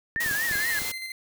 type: tone with vibrato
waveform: sine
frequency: 1760 Hz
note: A6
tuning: in tune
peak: -25 dBFS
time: 0.16-0.79 s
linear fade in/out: 0 ms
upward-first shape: triangle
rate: 4.3 Hz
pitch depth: 160 cents each way
type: clicks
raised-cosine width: 3 ms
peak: -26 dBFS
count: 6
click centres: 0.162 / 0.262 / 0.312 / 0.512 / 0.556 / 0.819 s
type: noise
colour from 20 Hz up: white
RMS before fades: -32 dBFS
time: 0.2-0.92 s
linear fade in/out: 5 ms
type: tone with tremolo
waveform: 30% pulse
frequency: 2074 Hz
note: C7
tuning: 16 cents flat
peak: -29 dBFS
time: 0.52-1.12 s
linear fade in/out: 2 ms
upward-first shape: square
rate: 12 Hz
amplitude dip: 35%
effects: none